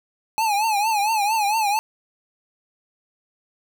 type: tone with vibrato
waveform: square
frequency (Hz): 851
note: G#5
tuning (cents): +42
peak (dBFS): -19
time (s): 0.38-1.79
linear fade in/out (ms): 0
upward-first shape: triangle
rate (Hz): 4.4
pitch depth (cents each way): 130
effects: none